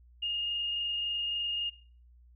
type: tone with frequency modulation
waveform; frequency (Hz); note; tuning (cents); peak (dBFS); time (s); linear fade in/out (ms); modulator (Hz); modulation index
sine; 2839; F7; +28; -30; 0.22-1.7; 10; 23.6; 0.86
effects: noise-tail reverb RT60 0.4 s tail -17 dB re dry + added 60 Hz sine -55 dBFS peak until 2.35 s